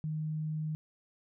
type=tone; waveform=sine; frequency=155.1 Hz; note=D#3; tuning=5 cents flat; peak=-32 dBFS; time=0.04-0.75 s; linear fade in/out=0 ms; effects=none